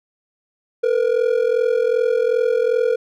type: ring-modulated tone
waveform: triangle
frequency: 475.7 Hz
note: A#4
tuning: 35 cents sharp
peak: -10 dBFS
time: 0.83-2.96 s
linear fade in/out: 10 ms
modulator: 21.3 Hz
effects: none